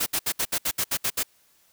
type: noise bursts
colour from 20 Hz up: white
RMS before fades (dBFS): -25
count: 10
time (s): 0-1.233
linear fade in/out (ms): 10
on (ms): 63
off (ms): 67
effects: white hiss -62 dBFS RMS until 1.72 s